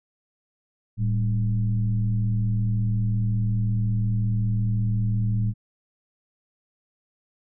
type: tone with frequency modulation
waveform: sine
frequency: 110 Hz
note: A2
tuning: in tune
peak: -20 dBFS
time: 0.97-5.54 s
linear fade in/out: 50 ms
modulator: 85.5 Hz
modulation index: 0.66
effects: none